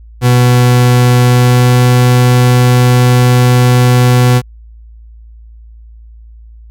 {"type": "tone with pitch glide", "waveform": "40% pulse", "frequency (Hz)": [123.47, 124.19], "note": ["B2", "B2"], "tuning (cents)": [0, 10], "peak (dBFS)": -4, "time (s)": [0.21, 4.42], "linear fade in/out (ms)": 50, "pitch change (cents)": 10, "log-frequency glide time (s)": [1.25, 1.75], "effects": ["added 56 Hz sine -32 dBFS peak until 6.7 s"]}